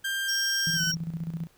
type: tone with pitch glide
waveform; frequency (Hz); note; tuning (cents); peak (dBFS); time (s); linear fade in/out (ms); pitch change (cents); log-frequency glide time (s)
30% pulse; 1587 to 1515.3; G6 to F#6; +21 to +41; -25; 0.04-0.92; 10; -80; 0.75-0.81
type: tone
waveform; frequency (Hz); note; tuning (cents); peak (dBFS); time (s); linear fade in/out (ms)
triangle; 5588; F8; 0; -26; 0.28-0.95; 10
type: tone with tremolo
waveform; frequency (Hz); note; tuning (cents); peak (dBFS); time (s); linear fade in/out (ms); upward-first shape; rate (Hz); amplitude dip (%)
sine; 164.81; E3; 0; -28; 0.67-1.47; 0; square; 15; 65
effects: pink hiss -62 dBFS RMS until 1.57 s